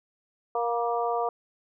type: harmonic tone with a mistuned harmonic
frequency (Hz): 235.3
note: A#3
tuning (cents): +16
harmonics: 2 / 3 / 4 / 5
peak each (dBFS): -29 / -28 / -32 / -33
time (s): 0.55-1.29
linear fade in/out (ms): 2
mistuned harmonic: 4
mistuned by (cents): +22
effects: none